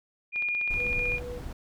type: tone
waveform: sine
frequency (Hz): 2427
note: D#7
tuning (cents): -44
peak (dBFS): -26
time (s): 0.32-1.2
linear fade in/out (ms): 50
type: click train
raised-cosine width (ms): 0.3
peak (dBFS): -27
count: 14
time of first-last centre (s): 0.36-1.183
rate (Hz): 15.8
type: noise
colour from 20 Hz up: brown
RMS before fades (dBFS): -36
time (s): 0.7-1.53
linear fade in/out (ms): 5
type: tone with tremolo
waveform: sine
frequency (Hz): 490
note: B4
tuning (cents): -14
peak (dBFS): -35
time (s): 0.76-1.42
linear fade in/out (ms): 50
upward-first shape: sine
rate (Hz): 4.1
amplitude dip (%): 35
effects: none